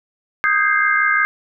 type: chord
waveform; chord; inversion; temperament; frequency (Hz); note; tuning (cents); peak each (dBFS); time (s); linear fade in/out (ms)
sine; Ab major seventh; second; equal with one note detuned; 1244.5 / 1568 / 1633.6 / 2093; Eb6 / G6 / Ab6 / C7; 0 / 0 / -29 / 0; -19; 0.44-1.25; 0
effects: none